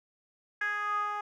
10% pulse tone with band-pass filter sweep, 415.1 Hz, G#4, 1 cent flat, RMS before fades -32 dBFS, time 0.61-1.21 s, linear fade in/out 5 ms, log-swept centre 1700 to 1000 Hz, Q 6.1, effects none

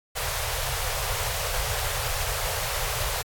pink band-stop noise, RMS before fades -28 dBFS, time 0.15-3.23 s, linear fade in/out 20 ms, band 130 to 450 Hz, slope 48 dB/octave, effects AAC 64 kbps

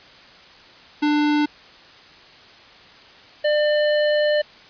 square tone pair in turn, 297 / 598.3 Hz, D4 / D5, +20 / +32 cents, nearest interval octave, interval 1212 cents, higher second, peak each -17 dBFS, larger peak neither, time 1.02-1.46 / 3.44-4.42 s, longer second, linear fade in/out 10 ms, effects white hiss -46 dBFS RMS until 4.69 s + resampled to 11025 Hz

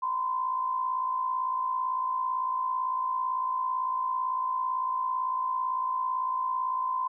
sine tone pair together, 973 / 1030.9 Hz, B5 / C6, -26 / -26 cents, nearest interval minor second, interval 100 cents, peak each -35 / -27 dBFS, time 0.02-7.08 s, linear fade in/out 10 ms, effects none

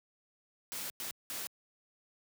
white noise bursts at uneven times, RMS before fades -40 dBFS, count 3, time 0.72-0.9 / 1-1.11 / 1.3-1.47 s, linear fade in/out 0 ms, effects high-pass 100 Hz 12 dB/octave

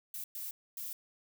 violet noise bursts at uneven times, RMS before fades -41 dBFS, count 3, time 0.14-0.24 / 0.35-0.51 / 0.77-0.93 s, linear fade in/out 2 ms, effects none

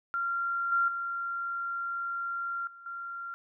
sine tone with level steps, 1381 Hz, F6, 20 cents flat, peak -28 / -23 / -31 / -47 / -36 dBFS, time 0.14-3.34 s, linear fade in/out 0 ms, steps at 0.72 / 0.88 / 2.67 / 2.86 s, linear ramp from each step 2 ms, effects none

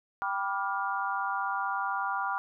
sine chord, G dominant seventh, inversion none, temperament just, 784 / 980 / 1176 / 1411.2 Hz, G5 / B5 / D6 / F6, 0 / -14 / +2 / +18 cents, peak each -34 dBFS, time 0.22-2.38 s, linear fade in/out 0 ms, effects none

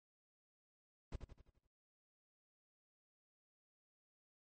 brown noise with echo, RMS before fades -43 dBFS, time 1.12-1.16 s, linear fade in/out 5 ms, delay 85 ms, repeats 6, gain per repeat -6 dB, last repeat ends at 1.67 s, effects noise-tail reverb RT60 0.8 s tail -26 dB re dry + MP3 32 kbps

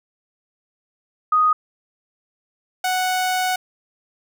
sine / sawtooth tone pair in turn, 1244.5 / 740 Hz, D#6 / F#5, 0 / 0 cents, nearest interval major sixth, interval 900 cents, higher first, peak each -13 / -15 dBFS, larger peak first, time 1.32-1.53 / 2.84-3.56 s, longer second, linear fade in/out 5 ms, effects none

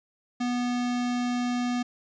square tone, 244.9 Hz, B3, 14 cents flat, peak -26 dBFS, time 0.4-1.83 s, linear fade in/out 10 ms, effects resampled to 16000 Hz + 11-bit

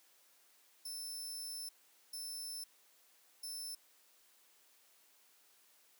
20% pulse tone bursts at uneven times, 5300 Hz, E8, 9 cents sharp, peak -37 dBFS, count 3, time 0.85-1.69 / 2.13-2.64 / 3.43-3.75 s, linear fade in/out 5 ms, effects white hiss -68 dBFS RMS until 5.99 s + high-pass 300 Hz 12 dB/octave

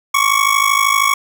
25% pulse ring-modulated tone, 1114 Hz, C#6, 8 cents sharp, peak -5 dBFS, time 0.14-1.14 s, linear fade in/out 5 ms, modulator 26.4 Hz, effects none

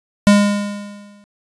square tone with exponential decay, 204.2 Hz, G#3, 29 cents flat, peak -6 dBFS, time 0.27-1.24 s, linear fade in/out 0 ms, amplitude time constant 210 ms, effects resampled to 24000 Hz

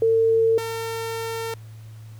sine / sawtooth tone pair in turn, 451.2 / 453.8 Hz, A4 / A#4, +44 / -47 cents, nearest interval unison, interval 9 cents, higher second, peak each -15 / -23 dBFS, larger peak first, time 0.02-0.58 / 0.58-1.54 s, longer second, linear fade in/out 2 ms, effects added 110 Hz sine -38 dBFS peak until 2.19 s + pink hiss -55 dBFS RMS until 2.19 s

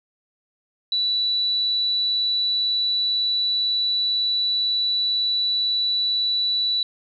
sine tone, 3951 Hz, B7, in tune, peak -19 dBFS, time 0.92-6.83 s, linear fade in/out 2 ms, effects none

